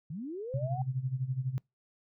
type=linear sweep; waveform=sine; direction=up; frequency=134.6 to 784 Hz; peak=-36 dBFS; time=0.1-0.82 s; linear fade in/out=5 ms
type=tone with tremolo; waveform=sine; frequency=130 Hz; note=C3; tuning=11 cents flat; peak=-27 dBFS; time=0.54-1.58 s; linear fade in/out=0 ms; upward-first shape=sine; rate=12 Hz; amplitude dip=80%
effects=noise-tail reverb RT60 0.2 s tail -26 dB re dry